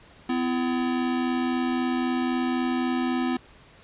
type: tone pair together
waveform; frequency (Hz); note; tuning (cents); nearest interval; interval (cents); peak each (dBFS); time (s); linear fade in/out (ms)
square; 252.9 / 336.7; B3 / E4; +41 / +37; perfect fourth; 496; -25 / -30; 0.29-3.37; 5
effects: pink hiss -52 dBFS RMS until 3.83 s + resampled to 8000 Hz